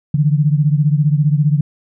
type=beating tone pair; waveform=sine; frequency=145.3 / 160.3 Hz; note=D3 / E3; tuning=-18 / -48 cents; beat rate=15 Hz; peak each=-12 / -16 dBFS; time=0.14-1.61 s; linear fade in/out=5 ms; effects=none